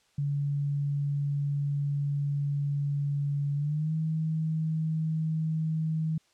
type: tone with pitch glide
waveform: sine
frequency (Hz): 142.9 to 158.56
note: D3 to D#3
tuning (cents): -47 to +33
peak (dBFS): -26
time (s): 0.18-6.18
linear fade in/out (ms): 5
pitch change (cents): +180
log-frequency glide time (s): 3.55-3.93
effects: white hiss -67 dBFS RMS until 6.33 s + low-pass 7000 Hz 12 dB/octave